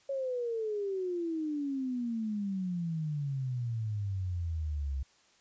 sine exponential sweep, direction down, 555 to 65.8 Hz, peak -31 dBFS, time 0.09-5.03 s, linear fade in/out 5 ms, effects white hiss -65 dBFS RMS until 5.4 s + resampled to 16000 Hz

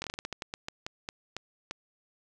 slowing click train, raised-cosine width 0.2 ms, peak -18 dBFS, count 15, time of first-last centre 0.02-1.71 s, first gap 21 ms, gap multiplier 1.24, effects none

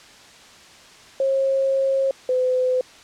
sine tone pair in turn, 539 / 508.7 Hz, C#5 / C5, -49 / -49 cents, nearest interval minor second, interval 100 cents, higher first, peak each -17 / -17 dBFS, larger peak neither, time 1.2-2.11 / 2.29-2.81 s, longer first, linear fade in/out 2 ms, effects white hiss -46 dBFS RMS until 3.03 s + low-pass 6000 Hz 12 dB/octave

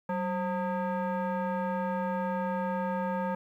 sine tone with frequency modulation, 190 Hz, F#3, 46 cents sharp, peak -27 dBFS, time 0.09-3.35 s, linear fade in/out 5 ms, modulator 719 Hz, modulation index 1.3, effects tanh soft clip ceiling -24 dBFS + 11-bit

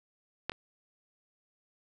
clicks, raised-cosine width 0.3 ms, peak -15 / -26 dBFS, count 2, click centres 0.496 / 0.519 s, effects none

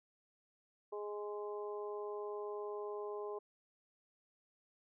harmonic tone, 207.7 Hz, G#3, in tune, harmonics 2 / 3 / 4 / 5, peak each -41 / -50 / -51 / -50 dBFS, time 0.92-3.39 s, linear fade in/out 10 ms, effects none

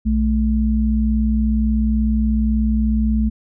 sine tone pair together, 61.03 / 217.5 Hz, B1 / A3, -20 / -20 cents, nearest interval octave + minor seventh, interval 2200 cents, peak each -17 / -17 dBFS, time 0.05-3.3 s, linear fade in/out 20 ms, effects none

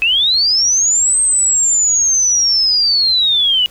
sine linear two-way sweep, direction up then down, 2530 to 8372 to 2885 Hz, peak -10 dBFS, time 0.02-3.66 s, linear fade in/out 0 ms, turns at 1.2 s, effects added 50 Hz sine -43 dBFS peak until 3.7 s + pink hiss -43 dBFS RMS until 3.7 s

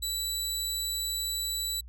20% pulse tone, 3951 Hz, B7, in tune, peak -24 dBFS, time 0.02-1.81 s, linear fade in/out 10 ms, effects added 60 Hz sine -43 dBFS peak until 1.88 s

